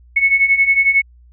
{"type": "beating tone pair", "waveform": "sine", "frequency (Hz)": [2195, 2206], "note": ["C#7", "C#7"], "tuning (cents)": [-18, -9], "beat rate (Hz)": 11, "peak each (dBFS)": [-16, -12], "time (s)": [0.16, 1.02], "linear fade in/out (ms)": 10, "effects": ["added 60 Hz sine -43 dBFS peak until 1.32 s"]}